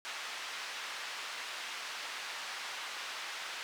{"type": "band-pass noise", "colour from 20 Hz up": "pink", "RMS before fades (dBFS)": -42, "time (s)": [0.05, 3.63], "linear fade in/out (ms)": 0, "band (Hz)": [1200, 4800], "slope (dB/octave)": 12, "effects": []}